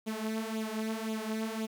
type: tone with flanger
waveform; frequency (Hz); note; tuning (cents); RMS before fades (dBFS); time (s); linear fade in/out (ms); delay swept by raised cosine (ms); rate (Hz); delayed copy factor
sawtooth; 220; A3; 0; -35; 0.06-1.67; 20; 0.28 to 5.08; 1.9; +0.7
effects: 10-bit